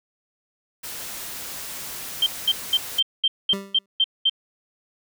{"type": "noise", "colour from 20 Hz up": "white", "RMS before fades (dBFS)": -34, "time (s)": [0.83, 3], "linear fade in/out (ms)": 10}
{"type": "tone bursts", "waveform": "sine", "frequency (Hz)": 3144, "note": "G7", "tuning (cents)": 4, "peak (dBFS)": -15, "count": 9, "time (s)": [2.22, 4.296], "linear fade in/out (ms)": 5, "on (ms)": 44, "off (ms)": 210}
{"type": "tone with exponential decay", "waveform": "25% pulse", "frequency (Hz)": 196.8, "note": "G3", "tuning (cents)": 7, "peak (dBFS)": -21, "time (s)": [3.53, 3.86], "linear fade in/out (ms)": 2, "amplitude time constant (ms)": 70}
{"effects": []}